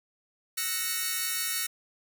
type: chord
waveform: 5% pulse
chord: F# dominant seventh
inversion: third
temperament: equal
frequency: 1318.5 / 1480 / 1864.7 / 2217 Hz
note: E6 / F#6 / A#6 / C#7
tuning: 0 / 0 / 0 / 0 cents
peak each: -25 / -25 / -22 / -23 dBFS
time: 0.57-1.67 s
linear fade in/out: 10 ms
effects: none